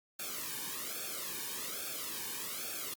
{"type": "noise with flanger", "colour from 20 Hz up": "white", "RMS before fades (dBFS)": -40, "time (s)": [0.19, 2.94], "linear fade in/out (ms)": 5, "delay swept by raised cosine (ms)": [1, 1.52], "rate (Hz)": 1.2, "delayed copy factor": -0.9, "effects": ["Opus 48 kbps"]}